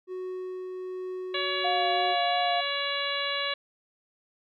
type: tone with tremolo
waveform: triangle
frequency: 369.5 Hz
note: F#4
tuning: 2 cents flat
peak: -30 dBFS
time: 0.07-2.16 s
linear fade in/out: 50 ms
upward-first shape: triangle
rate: 1.2 Hz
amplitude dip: 25%
type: harmonic tone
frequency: 565 Hz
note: C#5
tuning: 33 cents sharp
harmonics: 1 / 2 / 3 / 4 / 5 / 6 / 7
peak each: -35 / -35 / -35 / -35 / -35 / -35 / -35 dBFS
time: 1.34-3.54 s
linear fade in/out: 5 ms
type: tone with vibrato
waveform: sine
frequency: 706 Hz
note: F5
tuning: 19 cents sharp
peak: -25 dBFS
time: 1.64-2.61 s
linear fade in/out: 10 ms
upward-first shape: sine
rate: 3 Hz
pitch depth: 18 cents each way
effects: none